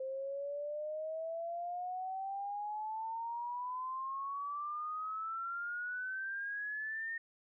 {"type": "exponential sweep", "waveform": "sine", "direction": "up", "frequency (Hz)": [523.3, 1842], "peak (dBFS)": -37, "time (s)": [0, 7.18], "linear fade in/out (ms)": 5, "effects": []}